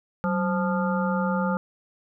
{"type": "harmonic tone with a mistuned harmonic", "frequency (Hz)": 174.61, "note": "F3", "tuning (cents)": 0, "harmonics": [1, 3, 5, 7, 8], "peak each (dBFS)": [-24, -29, -31, -32, -33], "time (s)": [0.24, 1.57], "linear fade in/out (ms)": 0, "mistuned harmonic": 1, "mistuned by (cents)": 130, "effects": []}